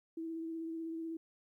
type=tone with vibrato; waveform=sine; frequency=326.8 Hz; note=E4; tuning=15 cents flat; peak=-38 dBFS; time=0.17-1.17 s; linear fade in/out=5 ms; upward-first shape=triangle; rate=16 Hz; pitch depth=23 cents each way; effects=13-bit